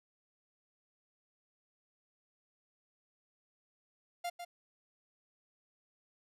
45% pulse tone with echo, 698.5 Hz, F5, in tune, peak -35 dBFS, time 4.24-4.3 s, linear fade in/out 10 ms, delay 150 ms, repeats 1, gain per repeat -7 dB, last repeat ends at 4.45 s, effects resampled to 32000 Hz

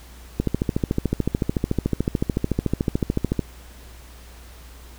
click train, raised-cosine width 3 ms, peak -7 dBFS, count 42, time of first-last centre 0.4-3.393 s, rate 13.7 Hz, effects added 60 Hz sine -42 dBFS peak until 4.98 s + pink hiss -48 dBFS RMS until 4.98 s

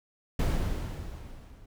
brown noise with level ramp, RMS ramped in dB -24 to -52 dBFS, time 0.39-1.66 s, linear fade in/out 5 ms, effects none

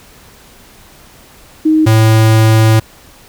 sine / square tone pair in turn, 312.9 / 110.63 Hz, D#4 / A2, +10 / +10 cents, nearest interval octave + tritone, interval 1800 cents, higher first, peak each -6 dBFS, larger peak neither, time 1.65-1.86 / 1.86-2.8 s, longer second, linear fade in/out 10 ms, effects pink hiss -41 dBFS RMS until 3.28 s

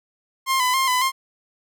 sawtooth tone with vibrato, 1032 Hz, C6, 24 cents flat, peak -14 dBFS, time 0.46-1.12 s, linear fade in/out 50 ms, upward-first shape square, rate 3.6 Hz, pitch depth 47 cents each way, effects none

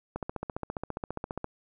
click train, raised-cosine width 1 ms, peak -19 dBFS, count 20, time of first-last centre 0.16-1.444 s, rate 14.8 Hz, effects none

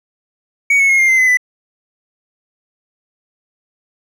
triangle tone with pitch steps, 2243 / 2199 / 2157 / 2115 / 2074 / 2033 / 1993.7 Hz, C#7 / C#7 / C#7 / C7 / C7 / B6 / B6, +20 / -14 / -48 / +18 / -16 / +50 / +16 cents, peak -7 dBFS, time 0.7-1.372 s, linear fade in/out 5 ms, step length 96 ms, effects none

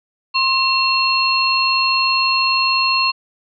sine tone cluster, 1060 / 2719 / 4267 Hz, C6 / F7 / C8, +22 / -47 / +33 cents, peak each -18 dBFS, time 0.34-3.12 s, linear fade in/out 20 ms, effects none

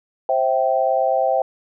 sine tone cluster, 528 / 657 / 776 Hz, C5 / E5 / G5, +16 / -6 / -18 cents, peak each -20 dBFS, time 0.29-1.42 s, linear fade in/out 2 ms, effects none

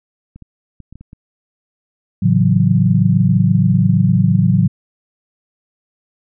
clicks, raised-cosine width 5 ms, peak -24 dBFS, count 12, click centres 0.36 / 0.423 / 0.803 / 0.926 / 0.956 / 1.01 / 1.131 / 2.392 / 2.579 / 2.617 / 2.861 / 3.023 s
sine chord, F# minor seventh, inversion first, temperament equal, 110 / 138.59 / 164.81 / 185 Hz, A2 / C#3 / E3 / F#3, 0 / 0 / 0 / 0 cents, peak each -15 / -16 / -16 / -14 dBFS, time 2.22-4.68 s, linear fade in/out 10 ms
effects none

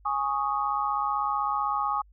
sine chord, Ab suspended fourth, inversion none, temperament equal, 830.6 / 1108.7 / 1244.5 Hz, Ab5 / Db6 / Eb6, 0 / 0 / 0 cents, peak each -29 dBFS, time 0.05-2.02 s, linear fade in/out 10 ms, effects added 50 Hz sine -53 dBFS peak until 2.12 s

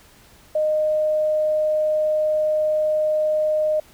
sine tone, 615 Hz, D#5, 20 cents flat, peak -17 dBFS, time 0.55-3.8 s, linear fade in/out 5 ms, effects pink hiss -51 dBFS RMS until 3.93 s

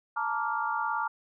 sine chord, Bb major seventh, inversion third, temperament just, 874.1 / 932.3 / 1165.4 / 1398.5 Hz, A5 / Bb5 / D6 / F6, -12 / 0 / -14 / +2 cents, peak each -33 dBFS, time 0.16-1.08 s, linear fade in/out 10 ms, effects none

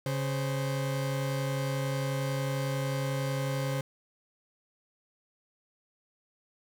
40% pulse tone pair together, 138.4 / 522.5 Hz, C#3 / C5, -2 / -2 cents, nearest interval octave + major seventh, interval 2300 cents, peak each -29 / -35 dBFS, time 0.06-3.81 s, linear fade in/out 2 ms, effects 9-bit

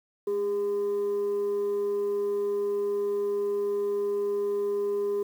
sine tone with frequency modulation, 405.8 Hz, G#4, 40 cents flat, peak -24 dBFS, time 0.27-5.23 s, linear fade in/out 5 ms, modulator 615 Hz, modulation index 0.2, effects tanh soft clip ceiling -20 dBFS + 9-bit

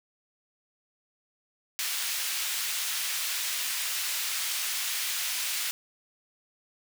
pink high-pass noise, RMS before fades -31 dBFS, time 1.79-5.71 s, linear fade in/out 0 ms, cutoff 2300 Hz, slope 12 dB/octave, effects none

